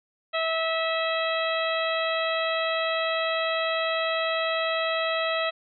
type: harmonic tone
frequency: 650 Hz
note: E5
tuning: 24 cents flat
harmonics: 1 / 2 / 3 / 4 / 5 / 6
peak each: -27 / -30 / -32 / -33 / -34 / -35 dBFS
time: 0.33-5.51 s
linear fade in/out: 20 ms
effects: none